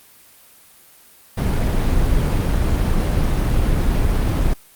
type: noise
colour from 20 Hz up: brown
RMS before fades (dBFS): -17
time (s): 1.37-4.54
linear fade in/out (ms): 10
effects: white hiss -48 dBFS RMS until 4.75 s + Opus 32 kbps